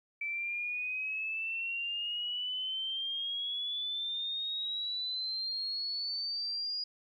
sine exponential sweep, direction up, 2315 to 4886 Hz, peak -33 dBFS, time 0.21-6.84 s, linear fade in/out 5 ms, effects 12-bit

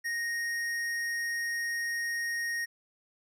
sine tone with hard clipping, 1864.7 Hz, A#6, in tune, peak -32 dBFS, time 0.04-2.66 s, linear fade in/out 20 ms, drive 12 dB, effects none

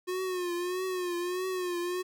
square tone with vibrato, 361.1 Hz, F#4, 42 cents flat, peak -31 dBFS, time 0.07-2.03 s, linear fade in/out 20 ms, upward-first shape triangle, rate 1.6 Hz, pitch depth 76 cents each way, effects 11-bit

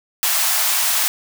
white high-pass noise, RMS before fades -18 dBFS, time 0.23-1.08 s, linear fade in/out 0 ms, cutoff 630 Hz, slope 96 dB/octave, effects none

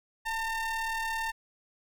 square ring-modulated tone, 456.3 Hz, A#4, 37 cents flat, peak -28 dBFS, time 0.25-1.32 s, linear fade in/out 20 ms, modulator 1350 Hz, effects none

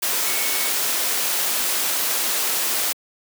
sine tone in noise, 2217 Hz, C#7, in tune, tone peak -31 dBFS, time 0.26-0.7 s, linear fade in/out 10 ms, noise white, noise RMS -22 dBFS, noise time 0.02-2.93 s, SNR -12 dB, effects high-pass 300 Hz 12 dB/octave

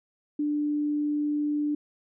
sine tone, 295.7 Hz, D4, 12 cents sharp, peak -24 dBFS, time 0.39-1.75 s, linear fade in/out 5 ms, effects none

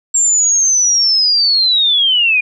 sine linear sweep, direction down, 7459 to 2407 Hz, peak -9 dBFS, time 0.14-2.41 s, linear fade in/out 10 ms, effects none

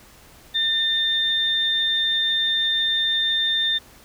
sine tone pair together, 1800 / 3606 Hz, A6 / A7, +39 / +42 cents, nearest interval octave, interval 1203 cents, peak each -27 / -19 dBFS, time 0.54-3.79 s, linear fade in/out 20 ms, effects pink hiss -49 dBFS RMS until 4.04 s

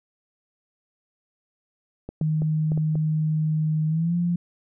clicks, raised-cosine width 2 ms, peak -20 dBFS, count 6, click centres 2.09 / 2.213 / 2.42 / 2.719 / 2.776 / 2.955 s
sine tone with pitch glide, 155.5 to 173.54 Hz, D#3 to F3, -1 to -11 cents, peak -20 dBFS, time 2.21-4.36 s, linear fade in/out 5 ms, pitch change +190 cents, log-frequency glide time 3.88-4.15 s
effects none

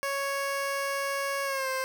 15% pulse tone with pitch glide, 554.4 to 524.5 Hz, C#5 to C5, 0 to +4 cents, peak -22 dBFS, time 0.03-1.84 s, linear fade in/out 0 ms, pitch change -96 cents, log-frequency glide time 1.44-1.69 s, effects none

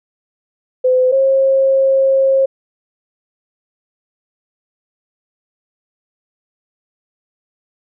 sine tone pair in turn, 510 / 537.2 Hz, C5 / C5, -44 / +46 cents, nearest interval minor second, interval 90 cents, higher second, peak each -9 dBFS, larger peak neither, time 0.84-1.12 / 1.12-2.46 s, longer second, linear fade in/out 10 ms, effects none

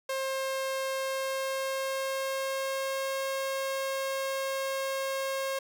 sawtooth tone with pitch glide, 533 to 538.9 Hz, C5 to C#5, +32 to -49 cents, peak -26 dBFS, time 0.09-5.59 s, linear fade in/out 5 ms, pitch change +19 cents, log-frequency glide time 0.92-3.21 s, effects none

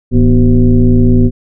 sine tone with frequency modulation, 108.1 Hz, A2, 30 cents flat, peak -4 dBFS, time 0.11-1.31 s, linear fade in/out 50 ms, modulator 136 Hz, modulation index 1.5, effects none

